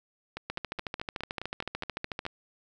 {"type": "two click trains", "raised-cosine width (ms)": 0.3, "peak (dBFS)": [-17, -20], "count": [25, 10], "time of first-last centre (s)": [[0.5, 2.265], [0.37, 2.253]], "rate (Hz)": [13.6, 4.78], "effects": []}